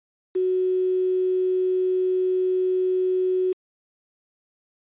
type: tone with quantisation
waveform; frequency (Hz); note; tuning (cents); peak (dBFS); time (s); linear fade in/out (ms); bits
sine; 370; F#4; 0; -19; 0.35-3.53; 10; 7
effects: resampled to 8000 Hz